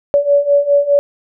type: beating tone pair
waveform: sine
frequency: 568 / 572.9 Hz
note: C#5 / D5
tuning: +42 / -43 cents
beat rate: 4.9 Hz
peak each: -14 / -11 dBFS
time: 0.14-0.99 s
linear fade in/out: 0 ms
effects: none